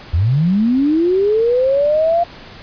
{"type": "linear sweep", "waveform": "sine", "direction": "up", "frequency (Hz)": [73.42, 698.5], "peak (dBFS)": -11, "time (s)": [0.13, 2.24], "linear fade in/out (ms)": 10, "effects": ["pink hiss -37 dBFS RMS until 2.62 s", "resampled to 11025 Hz"]}